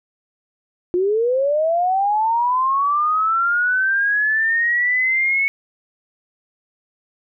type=linear sweep; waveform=sine; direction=up; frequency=347.4 to 2217 Hz; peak=-15 dBFS; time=0.94-5.48 s; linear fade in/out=0 ms; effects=none